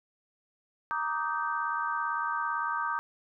sine chord, Eb major seventh, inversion second, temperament just, 933.4 / 1166.7 / 1244.5 / 1555.6 Hz, Bb5 / D6 / Eb6 / G6, +2 / -12 / 0 / -14 cents, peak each -34 dBFS, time 0.91-2.99 s, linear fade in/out 0 ms, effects none

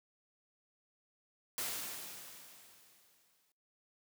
white noise with exponential decay, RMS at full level -37 dBFS, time 1.58-3.52 s, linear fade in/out 1 ms, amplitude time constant 420 ms, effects noise-tail reverb RT60 0.5 s tail -24 dB re dry + high-pass 100 Hz 12 dB/octave

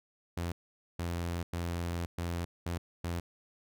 sawtooth tone bursts at uneven times, 85.9 Hz, F2, 28 cents flat, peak -29 dBFS, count 6, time 0.37-0.52 / 0.99-1.43 / 1.53-2.06 / 2.18-2.45 / 2.66-2.78 / 3.04-3.2 s, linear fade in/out 5 ms, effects none

